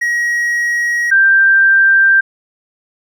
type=tone pair in turn; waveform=triangle / sine; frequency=1900 / 1576.6 Hz; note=A#6 / G6; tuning=+33 / +9 cents; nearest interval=minor third; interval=324 cents; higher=first; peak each=-11 / -6 dBFS; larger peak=second; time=0.01-1.11 / 1.11-2.21 s; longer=neither; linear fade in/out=10 ms; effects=none